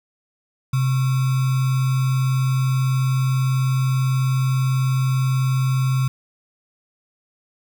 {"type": "tone with sample-and-hold", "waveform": "sine", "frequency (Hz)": 130.81, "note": "C3", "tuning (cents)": 0, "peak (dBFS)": -16, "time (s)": [0.73, 6.08], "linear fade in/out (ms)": 5, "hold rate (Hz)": 1225, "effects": []}